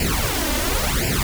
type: noise with flanger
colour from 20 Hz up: pink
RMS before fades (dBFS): -21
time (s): 0-1.23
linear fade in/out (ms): 2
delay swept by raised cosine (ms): 0.4 to 3.4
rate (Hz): 0.94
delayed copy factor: +0.85
effects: none